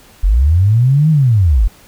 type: linear two-way sweep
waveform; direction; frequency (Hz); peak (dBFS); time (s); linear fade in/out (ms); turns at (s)
sine; up then down; 41.2 to 160.4 to 41.2; -7; 0.23-1.68; 10; 1.1
effects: pink hiss -44 dBFS RMS until 1.87 s

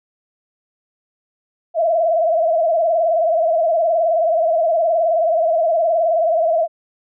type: tone with vibrato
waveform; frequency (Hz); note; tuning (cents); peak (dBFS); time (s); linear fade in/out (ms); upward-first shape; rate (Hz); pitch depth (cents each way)
sine; 659.3; E5; 0; -13; 1.74-6.68; 50; sine; 19; 88
effects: none

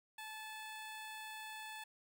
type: tone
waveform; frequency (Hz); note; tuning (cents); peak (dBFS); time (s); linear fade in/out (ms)
15% pulse; 869; A5; -22; -40; 0.18-1.84; 5
effects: none

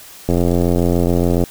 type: click train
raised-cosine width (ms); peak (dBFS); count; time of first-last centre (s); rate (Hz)
2; -3; 101; 0.29-1.438; 87.1
effects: white hiss -39 dBFS RMS until 1.5 s

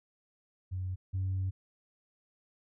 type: tone pair in turn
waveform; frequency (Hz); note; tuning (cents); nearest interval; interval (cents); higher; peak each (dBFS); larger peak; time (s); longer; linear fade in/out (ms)
sine; 92.5 / 94.55; F#2 / F#2; 0 / +38; unison; 38; second; -32 / -28; second; 0.71-0.96 / 1.13-1.51; second; 20
effects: tanh soft clip ceiling -27 dBFS

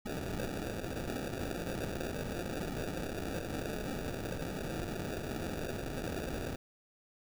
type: noise with sample-and-hold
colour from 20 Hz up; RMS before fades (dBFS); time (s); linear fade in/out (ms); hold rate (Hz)
white; -38; 0.05-6.56; 10; 1050
effects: none

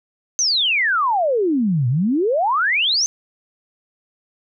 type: exponential two-way sweep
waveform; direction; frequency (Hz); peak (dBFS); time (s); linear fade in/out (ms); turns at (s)
sine; down then up; 6360 to 116.54 to 6360; -15; 0.39-3.06; 0; 1.88
effects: none

